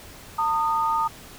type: tone pair together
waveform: sine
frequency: 903 / 1234.2 Hz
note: A5 / D#6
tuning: +45 / -14 cents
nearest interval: perfect fourth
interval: 541 cents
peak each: -23 dBFS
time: 0.38-1.08 s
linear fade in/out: 10 ms
effects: pink hiss -44 dBFS RMS until 1.38 s